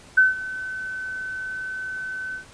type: tone with ADSR envelope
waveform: sine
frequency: 1521 Hz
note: F#6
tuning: 47 cents sharp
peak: -10 dBFS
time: 0.17-2.45 s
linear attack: 11 ms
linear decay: 160 ms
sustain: -18 dB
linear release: 110 ms
effects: pink hiss -48 dBFS RMS until 2.53 s + resampled to 22050 Hz